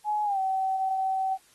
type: tone with pitch glide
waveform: sine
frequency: 843 to 764.2 Hz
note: G#5 to G5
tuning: +26 to -44 cents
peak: -24 dBFS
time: 0.04-1.38 s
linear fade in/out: 50 ms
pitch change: -170 cents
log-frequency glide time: 0.24-0.39 s
effects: white hiss -60 dBFS RMS until 1.54 s + AAC 32 kbps